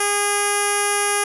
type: tone with low-pass filter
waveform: 10% pulse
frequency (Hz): 408.8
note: G#4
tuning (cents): -27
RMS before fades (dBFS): -20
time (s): 0-1.24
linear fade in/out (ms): 5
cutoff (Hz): 10000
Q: 5.7
effects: none